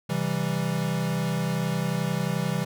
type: chord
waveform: square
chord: C major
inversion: none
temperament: equal with one note detuned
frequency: 133.18 / 164.81 / 196 Hz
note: C3 / E3 / G3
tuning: +31 / 0 / 0 cents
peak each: -31 / -28 / -31 dBFS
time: 0.09-2.65 s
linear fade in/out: 10 ms
effects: none